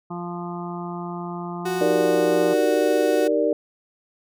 harmonic tone, 174.4 Hz, F3, 2 cents flat, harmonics 1 / 2 / 4 / 5 / 6 / 7, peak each -31 / -34 / -37 / -38 / -39 / -39 dBFS, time 0.1-2.54 s, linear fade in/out 10 ms
35% pulse tone, 370 Hz, F#4, in tune, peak -22 dBFS, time 1.65-3.28 s, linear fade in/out 10 ms
sine chord, Eb major seventh, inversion none, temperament equal, 311.1 / 392 / 466.2 / 587.3 Hz, Eb4 / G4 / Bb4 / D5, 0 / 0 / 0 / 0 cents, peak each -24 / -26 / -22 / -22 dBFS, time 1.81-3.53 s, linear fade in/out 2 ms
effects none

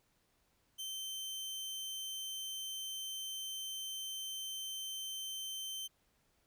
sawtooth tone, 3100 Hz, G7, 20 cents flat, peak -37 dBFS, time 0.78-5.88 s, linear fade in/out 20 ms, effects pink hiss -75 dBFS RMS until 6.46 s

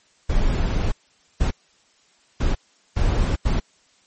brown noise bursts at uneven times, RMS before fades -19 dBFS, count 5, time 0.29-0.92 / 1.4-1.51 / 2.4-2.55 / 2.96-3.36 / 3.45-3.6 s, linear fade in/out 10 ms, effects white hiss -59 dBFS RMS until 4.06 s + MP3 32 kbps

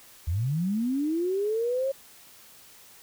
sine linear sweep, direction up, 73.42 to 550 Hz, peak -24 dBFS, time 0.27-1.92 s, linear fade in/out 10 ms, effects white hiss -52 dBFS RMS until 3.02 s

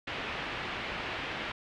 white low-pass noise, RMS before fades -37 dBFS, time 0.07-1.52 s, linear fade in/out 5 ms, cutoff 3000 Hz, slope 24 dB/octave, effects none

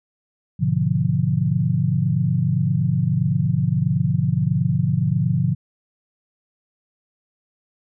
sine chord, G# diminished seventh, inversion none, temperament equal with one note detuned, 103.83 / 125.19 / 146.83 / 174.61 Hz, G#2 / B2 / D3 / F3, 0 / +24 / 0 / 0 cents, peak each -25 / -22 / -21 / -22 dBFS, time 0.59-5.55 s, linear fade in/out 20 ms, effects none

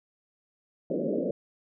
white band-pass noise, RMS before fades -29 dBFS, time 0.9-1.31 s, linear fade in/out 2 ms, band 160 to 600 Hz, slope 96 dB/octave, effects none

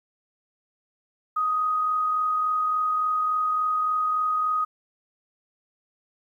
sine tone with amplitude modulation, 1250 Hz, D#6, 8 cents sharp, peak -20 dBFS, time 1.36-4.65 s, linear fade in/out 10 ms, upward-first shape sine, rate 43.5 Hz, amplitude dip 25%, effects 10-bit

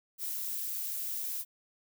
violet noise, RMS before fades -36 dBFS, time 0.18-1.45 s, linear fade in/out 50 ms, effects none

